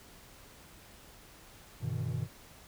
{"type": "chord", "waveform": "triangle", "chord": "E minor seventh", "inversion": "first", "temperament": "equal with one note detuned", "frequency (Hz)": [98, 123.47, 146.83, 160.77], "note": ["G2", "B2", "D3", "E3"], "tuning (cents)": [0, 0, 0, -43], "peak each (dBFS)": [-36, -33, -39, -37], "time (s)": [1.8, 2.28], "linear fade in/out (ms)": 50, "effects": ["pink hiss -55 dBFS RMS until 2.67 s"]}